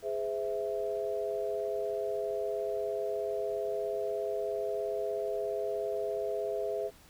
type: chord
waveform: sine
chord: Ab augmented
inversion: none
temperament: equal with one note detuned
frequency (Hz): 415.3 / 512.2 / 659.3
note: Ab4 / C5 / E5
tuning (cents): 0 / -37 / 0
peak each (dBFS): -34 / -37 / -35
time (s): 0.02-6.91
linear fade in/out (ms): 50
effects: pink hiss -58 dBFS RMS until 7.09 s